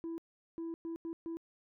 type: tone bursts at uneven times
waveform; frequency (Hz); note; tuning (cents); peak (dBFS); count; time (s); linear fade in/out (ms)
sine; 331.2; E4; +8; -35; 5; 0.04-0.18 / 0.58-0.74 / 0.85-0.96 / 1.05-1.13 / 1.26-1.37; 0
effects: tanh soft clip ceiling -36 dBFS